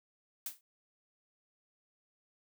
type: noise with exponential decay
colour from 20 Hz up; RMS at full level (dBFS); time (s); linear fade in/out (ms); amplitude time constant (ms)
blue; -35; 0.46-0.61; 2; 31
effects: none